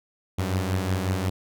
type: beating tone pair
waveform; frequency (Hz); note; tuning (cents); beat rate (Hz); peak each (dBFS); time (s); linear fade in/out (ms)
sawtooth; 92.5 / 98; F#2 / G2; 0 / 0; 5.5; -21 / -25; 0.38-1.3; 10
effects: none